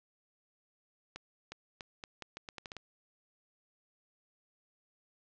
accelerating click train, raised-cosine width 0.2 ms, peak -25 dBFS, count 11, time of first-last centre 1.16-2.767 s, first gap 360 ms, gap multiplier 0.8, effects low-pass 6000 Hz 12 dB/octave

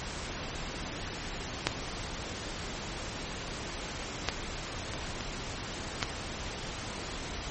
clicks, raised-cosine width 0.2 ms, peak -6 / -23 / -8 / -20 / -18 / -8 dBFS, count 6, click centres 1.67 / 1.717 / 4.287 / 4.936 / 5.208 / 6.028 s, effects pink hiss -38 dBFS RMS until 7.5 s + MP3 32 kbps

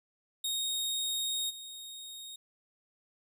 sawtooth tone with level steps, 3729 Hz, A#7, in tune, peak -28 / -40 dBFS, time 0.44-2.36 s, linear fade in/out 5 ms, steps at 1.49 s, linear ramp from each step 20 ms, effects none

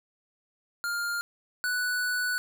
square tone pair in turn, 1405 / 1482 Hz, F6 / F#6, +10 / +2 cents, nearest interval minor second, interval 92 cents, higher second, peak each -29 / -27 dBFS, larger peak second, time 0.84-1.21 / 1.64-2.38 s, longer second, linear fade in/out 0 ms, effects none

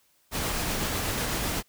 pink noise with tremolo, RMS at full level -28 dBFS, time 0.31-1.63 s, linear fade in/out 50 ms, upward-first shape triangle, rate 8 Hz, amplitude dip 25%, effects white hiss -66 dBFS RMS until 1.68 s

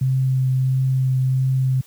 sine tone with vibrato, 130.81 Hz, C3, in tune, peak -15 dBFS, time 0.01-1.81 s, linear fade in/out 5 ms, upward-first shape triangle, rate 1.5 Hz, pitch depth 12 cents each way, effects white hiss -51 dBFS RMS until 1.86 s + high-pass 80 Hz 12 dB/octave

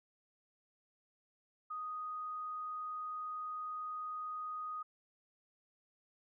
sine tone, 1244.5 Hz, D#6, in tune, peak -39 dBFS, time 1.7-4.83 s, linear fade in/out 10 ms, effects none

